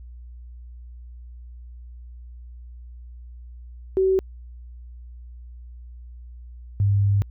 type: tone pair in turn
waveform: sine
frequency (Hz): 380 / 100.3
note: F#4 / G2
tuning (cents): +46 / +40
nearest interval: octave + major seventh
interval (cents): 2306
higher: first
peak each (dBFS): -16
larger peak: neither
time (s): 3.97-4.19 / 6.8-7.22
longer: second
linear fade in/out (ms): 0
effects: added 60 Hz sine -38 dBFS peak until 7.3 s